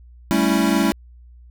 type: chord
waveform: square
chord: A dominant seventh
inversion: third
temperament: equal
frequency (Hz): 196 / 220 / 277.2 / 329.6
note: G3 / A3 / C#4 / E4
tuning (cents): 0 / 0 / 0 / 0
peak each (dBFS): -22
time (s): 0.31-0.92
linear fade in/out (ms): 0
effects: added 60 Hz sine -42 dBFS peak until 1.5 s